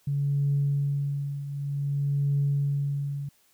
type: tone with tremolo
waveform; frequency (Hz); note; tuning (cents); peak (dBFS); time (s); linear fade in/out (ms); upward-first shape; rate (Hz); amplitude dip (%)
sine; 141.6; C#3; +37; -20; 0.07-3.29; 5; triangle; 0.54; 75
effects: tanh soft clip ceiling -17 dBFS + white hiss -64 dBFS RMS until 3.53 s